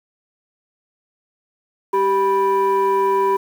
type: tone pair together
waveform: sine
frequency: 390 / 983.3 Hz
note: G4 / B5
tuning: -9 / -8 cents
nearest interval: octave + major third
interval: 1601 cents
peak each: -15 dBFS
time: 1.93-3.37 s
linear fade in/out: 10 ms
effects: tanh soft clip ceiling -11 dBFS + 7-bit